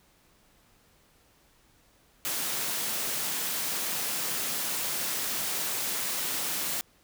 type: high-pass noise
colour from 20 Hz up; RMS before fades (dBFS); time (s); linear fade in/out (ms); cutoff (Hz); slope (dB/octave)
white; -31; 2.25-6.81; 0; 120; 48
effects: pink hiss -63 dBFS RMS until 7.03 s